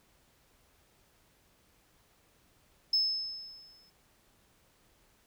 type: tone with exponential decay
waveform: sine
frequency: 5220 Hz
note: E8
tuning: 18 cents flat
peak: -22 dBFS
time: 2.93-3.9 s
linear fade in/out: 5 ms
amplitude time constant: 210 ms
effects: tanh soft clip ceiling -18 dBFS + pink hiss -67 dBFS RMS until 5.26 s